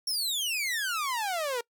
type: exponential sweep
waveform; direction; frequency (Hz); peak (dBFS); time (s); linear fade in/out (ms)
sawtooth; down; 5570 to 460; -25; 0.07-1.61; 5
effects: noise-tail reverb RT60 0.1 s tail -24 dB re dry